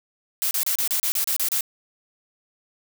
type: noise bursts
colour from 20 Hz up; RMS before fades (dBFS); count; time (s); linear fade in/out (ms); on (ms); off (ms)
blue; -23; 10; 0.42-1.608; 0; 90; 32
effects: none